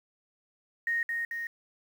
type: tone with echo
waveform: sine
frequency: 1860 Hz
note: A#6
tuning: 4 cents flat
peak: -26 dBFS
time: 0.87-1.03 s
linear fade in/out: 2 ms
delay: 220 ms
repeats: 2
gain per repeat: -3 dB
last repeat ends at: 1.47 s
effects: 9-bit